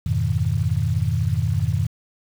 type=chord; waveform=sine; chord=F half-diminished seventh; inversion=none; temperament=equal; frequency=87.31 / 103.83 / 123.47 / 155.56 Hz; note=F2 / Ab2 / Cb3 / Eb3; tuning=0 / 0 / 0 / 0 cents; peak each=-24 / -23 / -24 / -25 dBFS; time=0.06-1.87 s; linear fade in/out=5 ms; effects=7-bit